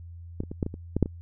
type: clicks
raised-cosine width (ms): 3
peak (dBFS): -16 / -25 / -21 / -13 / -18 / -24 / -12 / -7 / -20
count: 9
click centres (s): 0.404 / 0.436 / 0.515 / 0.628 / 0.664 / 0.741 / 0.966 / 1.027 / 1.059
effects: added 85 Hz sine -40 dBFS peak until 1.21 s